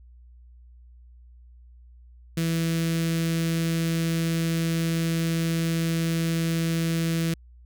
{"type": "tone with notch filter", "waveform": "sawtooth", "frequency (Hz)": 164.81, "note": "E3", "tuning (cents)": 0, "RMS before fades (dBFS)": -25, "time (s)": [2.37, 7.34], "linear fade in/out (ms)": 5, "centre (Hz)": 870, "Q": 0.54, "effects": ["added 60 Hz sine -47 dBFS peak until 7.65 s"]}